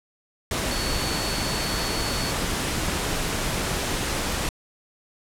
sine tone in noise, 4435 Hz, C#8, in tune, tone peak -32 dBFS, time 0.71-2.31 s, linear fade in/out 2 ms, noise pink, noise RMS -26 dBFS, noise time 0.51-4.49 s, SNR -9 dB, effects low-pass 11000 Hz 12 dB/octave

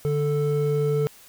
triangle tone pair together, 146.83 / 440 Hz, D3 / A4, 0 / 0 cents, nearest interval octave + perfect fifth, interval 1900 cents, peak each -21 dBFS, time 0.05-1.07 s, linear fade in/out 0 ms, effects white hiss -50 dBFS RMS until 1.28 s

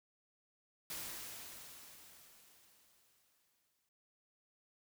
white noise with exponential decay, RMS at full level -43 dBFS, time 0.9-3.89 s, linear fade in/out 2 ms, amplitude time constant 650 ms, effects none

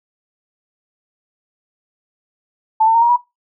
sine tone with pitch steps, 880 / 901.1 / 922.7 / 944.8 / 967.4 Hz, A5 / A5 / A#5 / A#5 / B5, 0 / +41 / -18 / +23 / -36 cents, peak -9 dBFS, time 2.8-3.165 s, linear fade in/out 10 ms, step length 73 ms, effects noise-tail reverb RT60 0.2 s tail -19 dB re dry

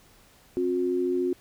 sine tone pair together, 266.4 / 360.5 Hz, C4 / F#4, +31 / -45 cents, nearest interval perfect fourth, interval 524 cents, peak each -29 / -24 dBFS, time 0.57-1.33 s, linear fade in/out 0 ms, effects pink hiss -57 dBFS RMS until 1.4 s

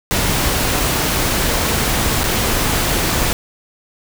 pink noise with dropouts, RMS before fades -17 dBFS, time 0.11-3.33 s, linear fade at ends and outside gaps 0 ms, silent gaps 2.233-2.24 s, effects none

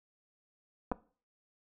clicks, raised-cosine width 1 ms, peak -19 dBFS, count 2, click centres 0.916 / 0.92 s, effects noise-tail reverb RT60 0.4 s tail -19 dB re dry

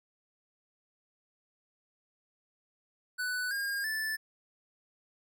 square tone with pitch steps, 1492 / 1617.7 / 1753.9 Hz, F#6 / G#6 / A6, +14 / -46 / -6 cents, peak -32 dBFS, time 3.18-4.17 s, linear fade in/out 20 ms, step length 330 ms, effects none

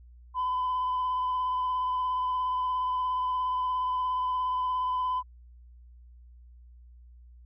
sine tone with vibrato, 1009 Hz, B5, 37 cents sharp, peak -24 dBFS, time 0.34-5.23 s, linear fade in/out 50 ms, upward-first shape triangle, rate 17 Hz, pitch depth 20 cents each way, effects tanh soft clip ceiling -24 dBFS + added 60 Hz sine -49 dBFS peak until 7.45 s

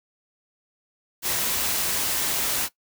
white noise, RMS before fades -25 dBFS, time 1.22-2.69 s, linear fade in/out 50 ms, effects noise-tail reverb RT60 0.1 s tail -17 dB re dry

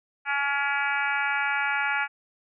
harmonic tone with a mistuned harmonic, 281.6 Hz, C#4, 27 cents sharp, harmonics 3 / 4 / 5 / 6 / 7 / 8 / 9 / 10, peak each -30 / -38 / -28 / -30 / -35 / -31 / -36 / -42 dBFS, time 0.25-2.08 s, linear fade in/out 50 ms, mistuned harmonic 8, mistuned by +34 cents, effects none

